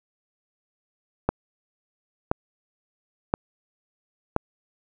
click train, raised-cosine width 1 ms, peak -6 dBFS, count 4, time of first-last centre 1.29-4.364 s, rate 0.976 Hz, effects none

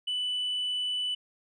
sine tone, 2983 Hz, F#7, 13 cents sharp, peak -26 dBFS, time 0.07-1.15 s, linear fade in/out 10 ms, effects tanh soft clip ceiling -26 dBFS

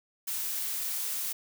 blue noise, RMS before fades -33 dBFS, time 0.27-1.33 s, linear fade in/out 10 ms, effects none

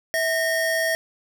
square tone pair together, 652 / 1838.3 Hz, E5 / A#6, -19 / -25 cents, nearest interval octave + tritone, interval 1794 cents, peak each -24 dBFS, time 0.14-0.95 s, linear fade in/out 0 ms, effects none

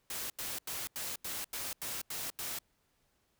white noise bursts, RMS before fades -39 dBFS, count 9, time 0.1-2.588 s, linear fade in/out 2 ms, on 200 ms, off 86 ms, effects pink hiss -75 dBFS RMS until 3.39 s

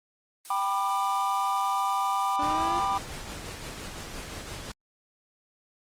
blue noise, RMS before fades -39 dBFS, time 0.45-2.36 s, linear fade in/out 0 ms
triangle chord, G major, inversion none, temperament equal with one note detuned, 784 / 987.8 / 1195.2 Hz, G5 / B5 / D6, 0 / 0 / +30 cents, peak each -27 dBFS, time 0.5-2.98 s, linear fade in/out 5 ms
30% pulse linear sweep, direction up, 289.2 to 351.2 Hz, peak -31 dBFS, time 2.39-2.8 s, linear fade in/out 2 ms
pink noise with tremolo, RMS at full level -37 dBFS, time 2.42-4.72 s, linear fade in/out 5 ms, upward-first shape triangle, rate 5.8 Hz, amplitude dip 35%
effects low-pass 10000 Hz 12 dB/octave + Opus 24 kbps

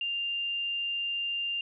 sine tone, 2794 Hz, F7, in tune, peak -29 dBFS, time 0.01-1.61 s, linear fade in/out 2 ms, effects none

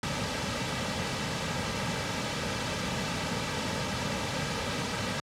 pink noise with comb filter, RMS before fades -31 dBFS, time 0.03-5.2 s, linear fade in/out 2 ms, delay 2.8 ms, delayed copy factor -0.55, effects high-pass 80 Hz 12 dB/octave + low-pass 6000 Hz 12 dB/octave

